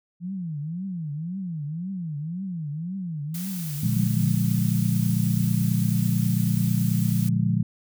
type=tone with vibrato; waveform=sine; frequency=167.5 Hz; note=E3; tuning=28 cents sharp; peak=-28 dBFS; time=0.2-4.35 s; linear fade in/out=50 ms; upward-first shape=triangle; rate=1.9 Hz; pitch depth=290 cents each way
type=noise; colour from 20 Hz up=blue; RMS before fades=-37 dBFS; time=3.34-7.29 s; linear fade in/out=5 ms
type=chord; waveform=sine; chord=Bb dominant seventh; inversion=none; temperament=just; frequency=116.54 / 145.68 / 174.81 / 209.8 Hz; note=Bb2 / D3 / F3 / Ab3; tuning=0 / -14 / +2 / +18 cents; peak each=-24 / -27 / -24 / -27 dBFS; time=3.83-7.63 s; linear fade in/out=5 ms
effects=none